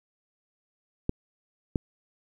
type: clicks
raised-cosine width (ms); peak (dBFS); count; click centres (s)
3; -12; 2; 1.094 / 1.758
effects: 9-bit